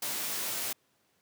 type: noise with comb filter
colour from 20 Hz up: white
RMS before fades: -34 dBFS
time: 0.02-0.73 s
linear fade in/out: 5 ms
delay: 17 ms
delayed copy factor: +0.65
effects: pink hiss -71 dBFS RMS until 1.21 s + high-pass 150 Hz 12 dB/octave